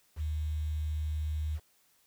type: tone with quantisation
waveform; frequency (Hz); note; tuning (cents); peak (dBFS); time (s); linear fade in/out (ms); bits
sine; 76.7; D#2; -24; -30; 0.16-1.6; 50; 9
effects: white hiss -68 dBFS RMS until 2.06 s